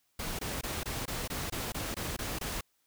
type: noise bursts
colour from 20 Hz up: pink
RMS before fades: -36 dBFS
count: 11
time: 0.19-2.61 s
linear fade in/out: 5 ms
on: 200 ms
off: 22 ms
effects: white hiss -74 dBFS RMS until 2.86 s